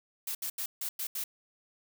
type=noise bursts at uneven times; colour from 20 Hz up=blue; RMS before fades=-35 dBFS; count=6; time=0.27-0.35 / 0.42-0.5 / 0.58-0.66 / 0.81-0.89 / 0.99-1.07 / 1.15-1.24 s; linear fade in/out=5 ms; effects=none